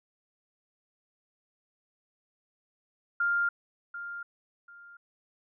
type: tone with echo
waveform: sine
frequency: 1400 Hz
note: F6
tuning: 4 cents sharp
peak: -24 dBFS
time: 3.2-3.49 s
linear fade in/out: 5 ms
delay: 740 ms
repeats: 2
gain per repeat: -12 dB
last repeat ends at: 4.97 s
effects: none